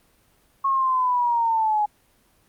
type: linear sweep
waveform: sine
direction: down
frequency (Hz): 1096 to 830.6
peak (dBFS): -18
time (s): 0.64-1.86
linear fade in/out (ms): 10
effects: pink hiss -61 dBFS RMS until 2.48 s + Opus 32 kbps